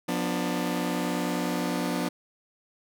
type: chord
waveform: sawtooth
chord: B diminished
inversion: second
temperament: just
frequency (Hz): 177.8 / 246.9 / 296.3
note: F3 / B3 / D4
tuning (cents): +31 / 0 / +15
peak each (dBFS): -27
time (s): 0.08-2.09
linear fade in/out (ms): 10
effects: none